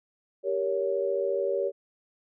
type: chord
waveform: sine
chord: G diminished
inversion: none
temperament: equal with one note detuned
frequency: 392 / 466.2 / 561.1 Hz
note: G4 / Bb4 / Db5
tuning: 0 / 0 / +21 cents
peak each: -29 / -31 / -28 dBFS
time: 0.43-1.72 s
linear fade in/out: 50 ms
effects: none